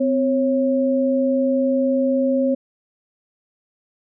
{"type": "tone pair together", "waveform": "sine", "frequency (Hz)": [257.7, 546], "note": ["C4", "C#5"], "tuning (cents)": [-26, -26], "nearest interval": "octave + minor second", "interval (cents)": 1300, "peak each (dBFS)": [-18, -19], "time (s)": [0, 2.55], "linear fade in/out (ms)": 10, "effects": []}